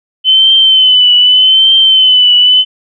sine tone with vibrato, 3045 Hz, F#7, 49 cents sharp, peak -3 dBFS, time 0.24-2.65 s, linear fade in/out 50 ms, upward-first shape triangle, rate 0.83 Hz, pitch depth 57 cents each way, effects none

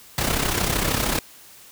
pink noise with amplitude modulation, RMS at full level -20 dBFS, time 0.18-1.19 s, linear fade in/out 2 ms, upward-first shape sine, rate 33 Hz, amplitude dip 60%, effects white hiss -47 dBFS RMS until 1.71 s

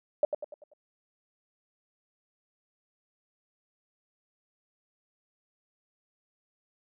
sine tone with echo, 595 Hz, D5, 22 cents sharp, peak -19 dBFS, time 0.23-0.25 s, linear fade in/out 2 ms, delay 97 ms, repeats 5, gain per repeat -7 dB, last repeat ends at 0.735 s, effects none

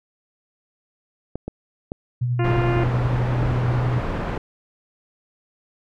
clicks, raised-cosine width 2 ms, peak -15 dBFS, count 8, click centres 1.356 / 1.48 / 1.919 / 2.463 / 2.842 / 3.431 / 3.514 / 3.56 s
sine tone with tremolo, 122.5 Hz, B2, 14 cents flat, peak -18 dBFS, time 2.21-4.01 s, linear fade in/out 10 ms, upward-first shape sine, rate 11 Hz, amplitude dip 30%
harmonic tone, 349.2 Hz, F4, in tune, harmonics 1 / 2 / 3 / 4 / 5 / 6 / 7 / 8, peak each -23 / -29 / -33 / -35 / -37 / -39 / -40 / -41 dBFS, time 2.39-2.84 s, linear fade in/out 5 ms
pink low-pass noise, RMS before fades -26 dBFS, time 2.44-4.38 s, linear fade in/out 5 ms, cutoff 1400 Hz, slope 12 dB/octave
effects none

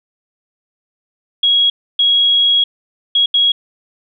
sine tone bursts at uneven times, 3312 Hz, G#7, 5 cents flat, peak -9 dBFS, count 4, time 1.43-1.7 / 1.99-2.64 / 3.15-3.26 / 3.34-3.52 s, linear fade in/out 5 ms, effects none

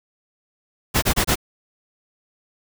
pink noise bursts, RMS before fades -18 dBFS, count 4, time 0.94-1.357 s, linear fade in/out 20 ms, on 84 ms, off 27 ms, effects none

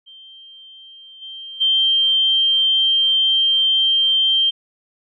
sine tone with level steps, 3151 Hz, G7, 8 cents sharp, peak -39 / -31 / -13 dBFS, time 0.06-4.51 s, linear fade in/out 20 ms, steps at 1.21 / 1.6 s, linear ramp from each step 20 ms, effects none

